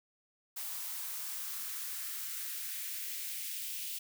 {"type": "noise with high-pass filter sweep", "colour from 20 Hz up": "blue", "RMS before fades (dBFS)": -40, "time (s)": [0.56, 3.99], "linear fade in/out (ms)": 10, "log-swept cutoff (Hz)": [790, 2800], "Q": 1.8, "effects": []}